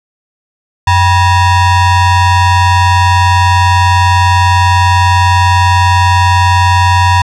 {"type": "ring-modulated tone", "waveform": "square", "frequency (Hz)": 440, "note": "A4", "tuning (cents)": 0, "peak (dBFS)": -3, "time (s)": [0.87, 7.22], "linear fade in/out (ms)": 5, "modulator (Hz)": 530, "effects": ["low-pass 6000 Hz 12 dB/octave"]}